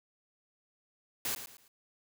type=noise with echo; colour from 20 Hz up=white; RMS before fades=-34 dBFS; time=1.25-1.35 s; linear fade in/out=2 ms; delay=110 ms; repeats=3; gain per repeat=-10 dB; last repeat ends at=1.68 s; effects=none